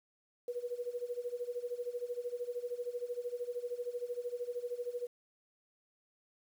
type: tone with tremolo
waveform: sine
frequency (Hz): 486.1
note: B4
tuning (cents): -28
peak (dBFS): -33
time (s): 0.48-5.07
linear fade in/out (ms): 2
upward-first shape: sine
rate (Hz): 13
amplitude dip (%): 85
effects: 10-bit